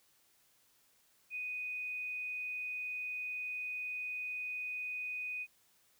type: tone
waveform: sine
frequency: 2489 Hz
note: D#7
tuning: in tune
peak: -37 dBFS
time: 1.3-5.47 s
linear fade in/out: 50 ms
effects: white hiss -70 dBFS RMS until 5.99 s